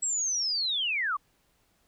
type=linear sweep; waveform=sine; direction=down; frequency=7810 to 1074 Hz; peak=-26 dBFS; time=0.02-1.17 s; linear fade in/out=10 ms; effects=pink hiss -69 dBFS RMS until 1.87 s